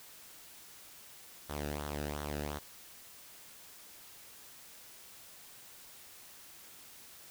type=tone with flanger; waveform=sawtooth; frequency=73.5 Hz; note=D2; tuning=2 cents sharp; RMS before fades=-39 dBFS; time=1.49-2.59 s; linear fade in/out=10 ms; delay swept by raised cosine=0.4 to 0.95 ms; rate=2.8 Hz; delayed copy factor=-0.65; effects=white hiss -54 dBFS RMS until 7.3 s